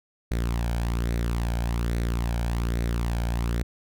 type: tone with flanger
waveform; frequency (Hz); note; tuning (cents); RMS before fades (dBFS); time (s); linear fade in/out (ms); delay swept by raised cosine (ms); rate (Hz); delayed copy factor
sawtooth; 58.27; A#1; 0; -26; 0.31-3.63; 5; 0.49 to 1.3; 1.2; +0.5
effects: none